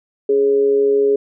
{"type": "tone with amplitude modulation", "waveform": "sine", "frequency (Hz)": 415.3, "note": "G#4", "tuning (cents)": 0, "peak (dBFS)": -9, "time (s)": [0.29, 1.16], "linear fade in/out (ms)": 5, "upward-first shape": "sine", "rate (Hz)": 133, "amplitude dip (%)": 50, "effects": []}